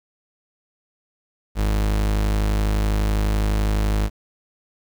40% pulse tone, 51.91 Hz, G#1, in tune, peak -17 dBFS, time 1.55-4.1 s, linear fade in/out 50 ms, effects 8-bit

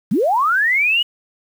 sine linear sweep, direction up, 157.1 to 2960 Hz, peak -13 dBFS, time 0.11-1.03 s, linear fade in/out 10 ms, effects 7-bit

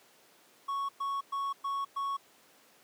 triangle tone bursts, 1108.7 Hz, C#6, in tune, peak -29 dBFS, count 5, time 0.68-2.17 s, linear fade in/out 10 ms, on 210 ms, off 110 ms, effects pink hiss -61 dBFS RMS until 2.83 s + high-pass 300 Hz 12 dB/octave

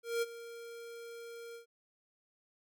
square tone with ADSR envelope, 466.2 Hz, A#4, in tune, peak -30 dBFS, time 0.03-1.66 s, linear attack 190 ms, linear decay 30 ms, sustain -16 dB, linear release 110 ms, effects none

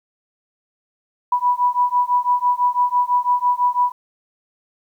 sine beating tone pair, 980 / 986 Hz, B5 / B5, -14 / -3 cents, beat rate 6 Hz, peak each -18 dBFS, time 1.32-3.92 s, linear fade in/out 5 ms, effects 9-bit

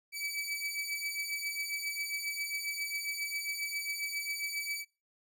sawtooth beating tone pair, 2292 / 2299.4 Hz, D7 / D7, -43 / -37 cents, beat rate 7.4 Hz, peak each -33 / -36 dBFS, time 0.12-4.85 s, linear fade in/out 50 ms, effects noise-tail reverb RT60 0.3 s tail -24 dB re dry

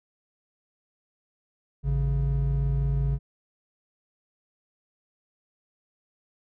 triangle tone pair together, 54.78 / 138.59 Hz, A1 / C#3, -7 / 0 cents, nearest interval octave + major third, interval 1607 cents, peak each -23 dBFS, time 1.83-3.19 s, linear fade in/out 50 ms, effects none

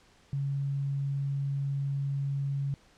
sine tone, 139.2 Hz, C#3, 8 cents sharp, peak -28 dBFS, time 0.33-2.74 s, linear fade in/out 0 ms, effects pink hiss -61 dBFS RMS until 2.97 s + low-pass 7000 Hz 12 dB/octave

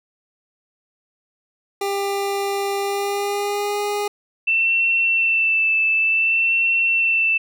25% pulse tone with pitch glide, 398.2 to 411.5 Hz, G4 to G#4, +27 to -16 cents, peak -17 dBFS, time 1.81-4.08 s, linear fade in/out 5 ms, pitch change +57 cents, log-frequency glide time 2.79-3.79 s
sine tone with vibrato, 2671 Hz, E7, 22 cents sharp, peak -15 dBFS, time 4.47-7.38 s, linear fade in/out 10 ms, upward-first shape sine, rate 0.55 Hz, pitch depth 24 cents each way
effects none

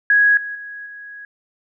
sine tone with level steps, 1661.2 Hz, G#6, in tune, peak -10 / -25 / -30 / -33 dBFS, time 0.1-1.25 s, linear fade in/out 2 ms, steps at 0.37 / 0.55 / 0.86 s, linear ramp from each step 2 ms, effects none

